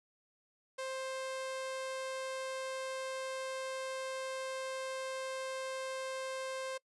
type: tone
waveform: sawtooth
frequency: 526 Hz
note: C5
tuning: 9 cents sharp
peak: -34 dBFS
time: 0.78-6.78 s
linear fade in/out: 10 ms
effects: noise-tail reverb RT60 0.1 s tail -24 dB re dry + resampled to 24000 Hz